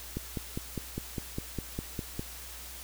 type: click train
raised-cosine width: 3 ms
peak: -20 dBFS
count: 11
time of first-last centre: 0.17-2.194 s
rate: 4.94 Hz
effects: added 60 Hz sine -48 dBFS peak until 2.83 s + white hiss -45 dBFS RMS until 2.83 s